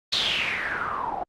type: noise with low-pass filter sweep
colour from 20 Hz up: white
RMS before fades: -27 dBFS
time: 0.12-1.24 s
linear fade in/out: 10 ms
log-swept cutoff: 4100 to 720 Hz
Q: 7
effects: Opus 48 kbps